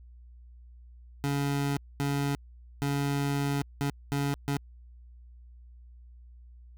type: tone bursts at uneven times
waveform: 25% pulse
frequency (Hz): 141.2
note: C#3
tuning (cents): +32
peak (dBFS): -23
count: 6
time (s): 1.24-1.77 / 2-2.35 / 2.82-3.62 / 3.81-3.9 / 4.12-4.34 / 4.48-4.57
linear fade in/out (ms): 0
effects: added 60 Hz sine -48 dBFS peak until 6.77 s